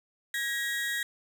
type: tone pair together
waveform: 35% pulse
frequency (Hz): 1647.9 / 1900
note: G#6 / A#6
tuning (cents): -14 / +33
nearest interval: major second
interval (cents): 247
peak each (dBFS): -33 / -29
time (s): 0.34-1.03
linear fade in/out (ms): 2
effects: none